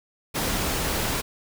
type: noise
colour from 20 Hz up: pink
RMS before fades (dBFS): -26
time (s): 0.34-1.22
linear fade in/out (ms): 20
effects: none